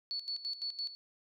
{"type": "tone with tremolo", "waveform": "sine", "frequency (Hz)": 4435, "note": "C#8", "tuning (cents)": 0, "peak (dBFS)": -34, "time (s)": [0.11, 0.95], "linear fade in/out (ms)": 0, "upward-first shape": "square", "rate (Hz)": 5.9, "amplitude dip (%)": 75, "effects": []}